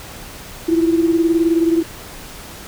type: beating tone pair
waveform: sine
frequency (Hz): 329.6 / 348.6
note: E4 / F4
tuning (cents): 0 / -3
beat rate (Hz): 19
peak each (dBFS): -13 / -19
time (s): 0.68-1.83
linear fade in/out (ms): 10
effects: pink hiss -35 dBFS RMS until 2.67 s